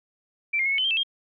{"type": "tone with pitch steps", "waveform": "sine", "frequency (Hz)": [2341, 2125, 2181, 2207, 3043, 3168, 2648, 3218], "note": ["D7", "C7", "C#7", "C#7", "F#7", "G7", "E7", "G7"], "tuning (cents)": [-6, 26, -29, -8, 48, 18, 7, 45], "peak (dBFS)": -21, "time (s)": [0.53, 1.034], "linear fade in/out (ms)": 10, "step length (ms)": 63, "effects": []}